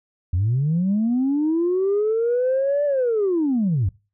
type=linear two-way sweep; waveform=sine; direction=up then down; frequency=82.41 to 588 to 82.41 Hz; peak=-16 dBFS; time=0.33-3.89 s; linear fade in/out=5 ms; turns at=2.85 s; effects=noise-tail reverb RT60 0.3 s tail -22 dB re dry + tanh soft clip ceiling -14 dBFS